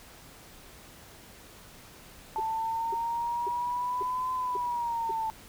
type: exponential two-way sweep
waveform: sine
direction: up then down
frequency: 880 to 1022 to 880 Hz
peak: -28 dBFS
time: 2.36-5.3 s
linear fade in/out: 0 ms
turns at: 4.33 s
type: tone bursts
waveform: sine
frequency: 392 Hz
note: G4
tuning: in tune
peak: -33 dBFS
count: 6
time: 2.38-5.112 s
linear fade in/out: 5 ms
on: 22 ms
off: 520 ms
effects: pink hiss -51 dBFS RMS until 5.48 s